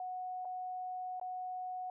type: tone with dropouts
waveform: sine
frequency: 736 Hz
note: F#5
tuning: 9 cents flat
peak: -38 dBFS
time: 0-1.9 s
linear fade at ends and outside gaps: 2 ms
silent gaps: 0.449-0.453 / 1.198-1.213 s
effects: none